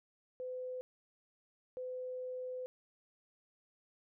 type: tone bursts at uneven times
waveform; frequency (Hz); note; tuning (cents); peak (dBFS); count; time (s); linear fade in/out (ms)
sine; 507; B4; +45; -39; 2; 0.4-0.81 / 1.77-2.66; 0
effects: none